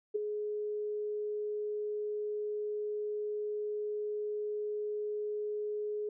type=tone with ADSR envelope; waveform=sine; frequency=420 Hz; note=G#4; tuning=19 cents sharp; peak=-26 dBFS; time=0.14-6.09 s; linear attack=17 ms; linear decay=11 ms; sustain=-7 dB; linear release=3 ms; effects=none